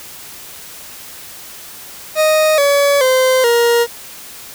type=tone with pitch steps; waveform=40% pulse; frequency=622 / 567.1 / 517 / 471.4 Hz; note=D#5 / C#5 / C5 / A#4; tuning=-1 / +39 / -21 / +19 cents; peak=-9 dBFS; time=2.15-3.87 s; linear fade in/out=50 ms; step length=430 ms; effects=white hiss -34 dBFS RMS until 4.54 s